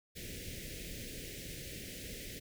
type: band-stop noise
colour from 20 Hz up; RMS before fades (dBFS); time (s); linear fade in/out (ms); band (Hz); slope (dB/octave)
pink; -45; 0.15-2.4; 20; 560 to 1800; 48
effects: none